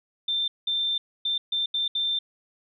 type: tone bursts at uneven times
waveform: sine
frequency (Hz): 3574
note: A7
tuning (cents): +26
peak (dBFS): -23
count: 6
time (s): 0.28-0.48 / 0.67-0.98 / 1.25-1.38 / 1.52-1.66 / 1.74-1.88 / 1.95-2.19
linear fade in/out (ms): 5
effects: none